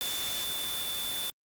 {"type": "tone in noise", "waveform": "sine", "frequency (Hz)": 3519, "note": "A7", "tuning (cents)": 0, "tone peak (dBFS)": -34, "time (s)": [0.01, 1.3], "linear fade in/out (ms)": 0, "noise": "white", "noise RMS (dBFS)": -35, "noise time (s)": [0.01, 1.3], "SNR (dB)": -2, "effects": ["Opus 48 kbps"]}